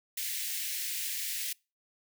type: high-pass noise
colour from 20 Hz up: white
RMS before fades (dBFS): -35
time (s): 0.17-1.53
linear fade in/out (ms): 5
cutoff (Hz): 1800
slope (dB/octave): 48
effects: noise-tail reverb RT60 0.3 s tail -26 dB re dry